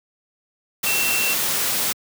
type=tone in noise; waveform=sine; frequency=2704 Hz; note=E7; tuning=43 cents sharp; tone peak=-22 dBFS; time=0.86-1.34 s; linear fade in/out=10 ms; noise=white; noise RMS=-22 dBFS; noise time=0.83-1.93 s; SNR=-3 dB; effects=high-pass 100 Hz 12 dB/octave